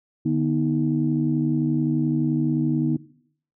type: tone cluster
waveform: sine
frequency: 148.9 / 244.6 / 316.2 Hz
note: D3 / B3 / D#4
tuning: +24 / -16 / +28 cents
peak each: -23 dBFS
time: 0.25-2.97 s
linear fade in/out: 10 ms
effects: noise-tail reverb RT60 0.6 s tail -17 dB re dry + tanh soft clip ceiling -10 dBFS